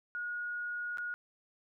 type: tone with dropouts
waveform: sine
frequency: 1444 Hz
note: F#6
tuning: 43 cents flat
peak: -35 dBFS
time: 0.15-1.14 s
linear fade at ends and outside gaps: 0 ms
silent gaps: 0.973-0.983 s
effects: none